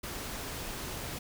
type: noise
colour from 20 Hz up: pink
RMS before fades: -39 dBFS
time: 0.03-1.19 s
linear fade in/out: 10 ms
effects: none